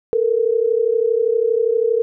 sine tone pair together, 442.8 / 475.3 Hz, A4 / A#4, +11 / +34 cents, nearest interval minor second, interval 123 cents, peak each -17 dBFS, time 0.13-2.02 s, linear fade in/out 0 ms, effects none

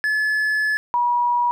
triangle / sine tone pair in turn, 1719 / 964.8 Hz, A6 / B5, -41 / -41 cents, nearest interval minor seventh, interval 1000 cents, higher first, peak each -16 dBFS, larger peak neither, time 0.04-0.77 / 0.94-1.51 s, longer first, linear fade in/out 0 ms, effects none

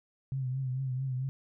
sine tone with vibrato, 130.7 Hz, C3, 1 cent flat, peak -30 dBFS, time 0.32-1.29 s, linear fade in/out 0 ms, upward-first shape triangle, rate 4.5 Hz, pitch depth 70 cents each way, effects none

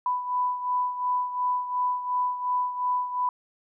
sine beating tone pair, 993 / 995.8 Hz, B5 / B5, +9 / +14 cents, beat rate 2.8 Hz, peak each -25 / -31 dBFS, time 0.06-3.29 s, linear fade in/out 2 ms, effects none

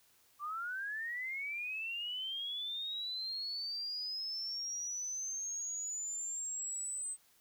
sine linear sweep, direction up, 1148 to 8240 Hz, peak -37 dBFS, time 0.39-7.17 s, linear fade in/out 50 ms, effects white hiss -68 dBFS RMS until 7.4 s

